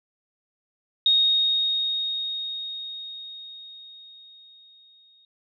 sine tone with exponential decay, 3729 Hz, A#7, in tune, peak -15 dBFS, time 1.06-5.25 s, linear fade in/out 2 ms, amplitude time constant 910 ms, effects none

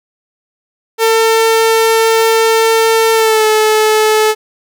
sawtooth tone with pitch glide, 449.6 to 432.3 Hz, A4 to A4, +37 to -31 cents, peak -4 dBFS, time 0.98-4.35 s, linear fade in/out 50 ms, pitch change -68 cents, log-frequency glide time 3.13-3.46 s, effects none

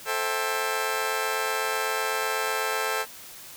15% pulse chord, A minor seventh, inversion none, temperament just, 440 / 528 / 660 / 792 Hz, A4 / C5 / E5 / G5, 0 / +16 / +2 / +18 cents, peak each -23 / -26 / -29 / -27 dBFS, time 0.05-3.06 s, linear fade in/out 50 ms, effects white hiss -44 dBFS RMS until 3.56 s

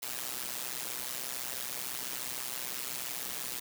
white noise with amplitude modulation, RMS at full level -34 dBFS, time 0.02-3.6 s, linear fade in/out 10 ms, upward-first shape sine, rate 126 Hz, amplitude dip 90%, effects high-pass 100 Hz 12 dB/octave

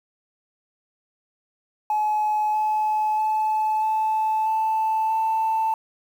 sine tone with pitch steps, 851 / 857.9 / 864.9 / 871.9 / 879 / 886.1 Hz, G#5 / A5 / A5 / A5 / A5 / A5, +42 / -44 / -30 / -16 / -2 / +12 cents, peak -18 dBFS, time 1.9-5.74 s, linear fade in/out 2 ms, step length 640 ms, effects tanh soft clip ceiling -16 dBFS + 8-bit

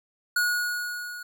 square tone with level ramp, 1452 Hz, F#6, 33 cents flat, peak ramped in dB -21 to -37 dBFS, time 0.36-1.23 s, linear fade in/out 5 ms, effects none

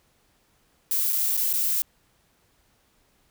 violet noise with dropouts, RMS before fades -24 dBFS, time 0.91-1.82 s, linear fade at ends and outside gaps 0 ms, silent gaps 1.124-1.129 / 1.368-1.375 / 1.529-1.537 s, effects pink hiss -65 dBFS RMS until 3.3 s

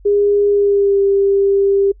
sine tone with pitch glide, 407.6 to 396 Hz, G#4 to G4, -32 to +18 cents, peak -10 dBFS, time 0.05-1.92 s, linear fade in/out 10 ms, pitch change -50 cents, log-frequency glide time 0.49-1.01 s, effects noise-tail reverb RT60 0.1 s tail -26 dB re dry + added 47 Hz sine -40 dBFS peak until 2 s

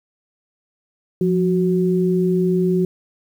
sine tone pair together, 176.44 / 370 Hz, F3 / F#4, +18 / 0 cents, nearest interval octave + minor second, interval 1282 cents, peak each -17 / -18 dBFS, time 1.21-2.85 s, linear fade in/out 2 ms, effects 8-bit

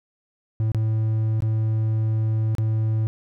triangle tone with dropouts, 110 Hz, A2, in tune, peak -17 dBFS, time 0.6-3.07 s, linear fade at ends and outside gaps 0 ms, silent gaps 0.718-0.747 / 1.405-1.422 / 2.551-2.583 s, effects none

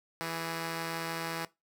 5% pulse tone pair together, 165 / 415.8 Hz, E3 / G#4, +2 / +2 cents, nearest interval octave + major third, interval 1600 cents, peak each -23 / -32 dBFS, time 0.21-1.45 s, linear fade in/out 0 ms, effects noise-tail reverb RT60 0.2 s tail -19 dB re dry

